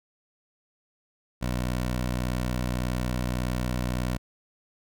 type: tone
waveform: 15% pulse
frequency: 61.74 Hz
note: B1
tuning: in tune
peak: -20 dBFS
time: 1.41-4.18 s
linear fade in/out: 20 ms
effects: none